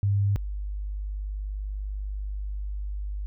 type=tone pair in turn; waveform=sine; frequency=100.4 / 50.2 Hz; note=G2 / G1; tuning=+42 / +42 cents; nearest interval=octave; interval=1200 cents; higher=first; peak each=-20 / -29 dBFS; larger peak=first; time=0.03-0.36 / 0.36-3.26 s; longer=second; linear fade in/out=0 ms; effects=none